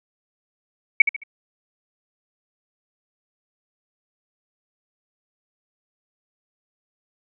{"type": "tone with echo", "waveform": "sine", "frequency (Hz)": 2253, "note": "C#7", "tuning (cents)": 28, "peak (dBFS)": -5, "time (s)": [1, 1.02], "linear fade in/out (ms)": 5, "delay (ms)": 72, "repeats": 3, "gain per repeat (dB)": -10, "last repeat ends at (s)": 1.236, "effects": []}